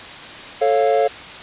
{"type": "chord", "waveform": "triangle", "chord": "A augmented", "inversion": "none", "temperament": "equal with one note detuned", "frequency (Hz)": [440, 549.6, 698.5], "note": ["A4", "C#5", "E#5"], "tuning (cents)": [0, -15, 0], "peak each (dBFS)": -16, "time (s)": [0.61, 1.08], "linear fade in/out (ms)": 10, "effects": ["white hiss -34 dBFS RMS until 1.42 s", "resampled to 8000 Hz"]}